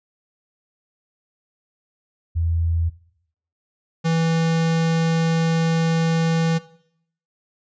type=tone pair in turn; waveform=sine / square; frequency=83.3 / 164.02 Hz; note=E2 / E3; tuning=+19 / -8 cents; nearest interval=octave; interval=1173 cents; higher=second; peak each=-18 dBFS; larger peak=neither; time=2.35-2.9 / 4.04-6.59 s; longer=second; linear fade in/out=20 ms; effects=noise-tail reverb RT60 0.7 s tail -19 dB re dry + resampled to 16000 Hz